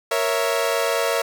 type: chord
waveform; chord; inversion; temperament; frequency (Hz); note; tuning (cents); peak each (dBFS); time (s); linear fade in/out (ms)
sawtooth; A# diminished; none; equal; 466.2 / 554.4 / 659.3; A#4 / C#5 / E5; 0 / 0 / 0; -20; 0.11-1.22; 5
effects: none